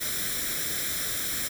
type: noise with comb filter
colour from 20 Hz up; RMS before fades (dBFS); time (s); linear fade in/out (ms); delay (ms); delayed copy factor
white; -30; 0-1.49; 20; 0.54; +0.7
effects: none